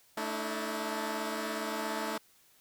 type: chord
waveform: 10% pulse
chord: A suspended fourth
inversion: none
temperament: equal with one note detuned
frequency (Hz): 220 / 293.7 / 321.4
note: A3 / D4 / E4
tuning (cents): 0 / 0 / -44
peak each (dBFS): -28 / -31 / -30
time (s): 0.17-2.18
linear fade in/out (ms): 5
effects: white hiss -64 dBFS RMS until 2.6 s